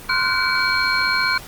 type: tone cluster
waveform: sine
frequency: 1043 / 1428 / 1523 / 2287 / 4236 Hz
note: C6 / F6 / F#6 / D7 / C8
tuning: -6 / +38 / +50 / -47 / +21 cents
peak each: -23 dBFS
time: 0.09-1.38 s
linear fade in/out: 5 ms
effects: pink hiss -38 dBFS RMS until 1.47 s + Opus 24 kbps